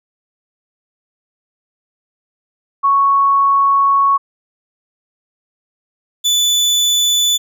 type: tone pair in turn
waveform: sine / 30% pulse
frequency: 1108.7 / 3485 Hz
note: C#6 / A7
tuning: 0 / -17 cents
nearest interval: octave + minor sixth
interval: 1983 cents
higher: second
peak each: -9 dBFS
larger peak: neither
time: 2.83-4.18 / 6.24-7.38 s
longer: first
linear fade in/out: 20 ms
effects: none